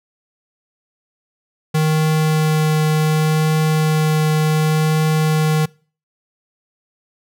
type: tone with vibrato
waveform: square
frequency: 155.56 Hz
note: D#3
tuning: in tune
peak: -14 dBFS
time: 1.74-5.66 s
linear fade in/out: 10 ms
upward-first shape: triangle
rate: 0.68 Hz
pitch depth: 9 cents each way
effects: noise-tail reverb RT60 0.4 s tail -24 dB re dry